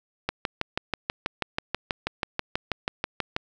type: click train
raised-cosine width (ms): 0.3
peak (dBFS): -9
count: 20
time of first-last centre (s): 0.29-3.364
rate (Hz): 6.18
effects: none